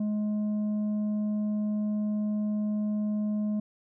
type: tone with tanh clipping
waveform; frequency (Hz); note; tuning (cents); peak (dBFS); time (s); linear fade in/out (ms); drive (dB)
triangle; 210.5; G#3; +24; -27; 0-3.6; 5; 9
effects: none